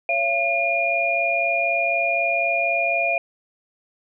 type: tone cluster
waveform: sine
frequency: 555 / 679 / 2426 Hz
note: C#5 / F5 / D#7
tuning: +2 / -49 / -44 cents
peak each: -29 / -22 / -21 dBFS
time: 0.09-3.18 s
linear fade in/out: 2 ms
effects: none